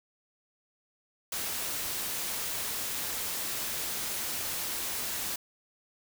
white noise, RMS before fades -34 dBFS, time 1.32-5.36 s, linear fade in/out 5 ms, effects none

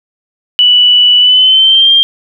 sine tone with pitch glide, 2960 to 3191 Hz, F#7 to G7, 0 to +30 cents, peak -3 dBFS, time 0.59-2.03 s, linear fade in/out 0 ms, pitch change +130 cents, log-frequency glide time 1.19-1.91 s, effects none

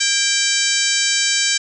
harmonic tone with a mistuned harmonic, 780 Hz, G5, 9 cents flat, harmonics 2 / 3 / 4 / 5 / 6 / 7 / 8 / 9 / 10, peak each -24 / -24 / -24 / -24 / -24 / -24 / -24 / -24 / -24 dBFS, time 0-1.58 s, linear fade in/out 10 ms, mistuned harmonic 2, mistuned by +55 cents, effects none

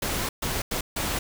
pink noise bursts at uneven times, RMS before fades -28 dBFS, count 4, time 0.02-0.29 / 0.42-0.62 / 0.71-0.81 / 0.96-1.19 s, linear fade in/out 5 ms, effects none

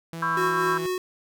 sawtooth tone with vibrato, 165.1 Hz, E3, 3 cents sharp, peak -29 dBFS, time 0.13-0.86 s, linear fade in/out 0 ms, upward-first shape sine, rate 2.9 Hz, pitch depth 8 cents each way
sine chord, C# half-diminished seventh, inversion third, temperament just, 997.9 / 1108.7 / 1330.5 / 1596.6 Hz, B5 / C#6 / E6 / G6, +18 / 0 / +16 / +31 cents, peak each -28 dBFS, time 0.22-0.78 s, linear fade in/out 5 ms
square tone with tremolo, 366.9 Hz, F#4, 15 cents flat, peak -25 dBFS, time 0.37-0.98 s, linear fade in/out 2 ms, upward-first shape sine, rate 4.2 Hz, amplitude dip 40%
effects none

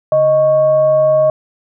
sine tone with frequency modulation, 622.3 Hz, D#5, in tune, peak -8 dBFS, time 0.12-1.3 s, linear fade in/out 2 ms, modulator 482 Hz, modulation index 0.29, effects none

